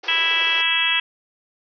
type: band-pass noise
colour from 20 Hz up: pink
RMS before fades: -37 dBFS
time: 0.03-0.62 s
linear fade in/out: 10 ms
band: 330 to 5700 Hz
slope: 96 dB/octave
type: harmonic tone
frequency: 329.6 Hz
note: E4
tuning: in tune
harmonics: 3 / 4 / 5 / 6 / 7 / 8 / 9 / 10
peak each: -31 / -33 / -27 / -26 / -31 / -21 / -30 / -21 dBFS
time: 0.08-1 s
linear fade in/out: 5 ms
effects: none